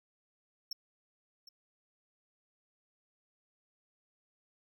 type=tone with echo; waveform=square; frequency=5430 Hz; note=F8; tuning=50 cents flat; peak=-36 dBFS; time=0.71-0.73 s; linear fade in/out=5 ms; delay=760 ms; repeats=1; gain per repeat=-15 dB; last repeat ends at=1.49 s; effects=none